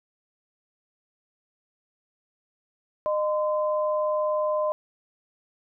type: tone pair together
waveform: sine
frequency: 611 / 1027.6 Hz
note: D#5 / C6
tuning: -32 / -32 cents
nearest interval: major sixth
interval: 900 cents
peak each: -23 / -29 dBFS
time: 3.06-4.72 s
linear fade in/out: 0 ms
effects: none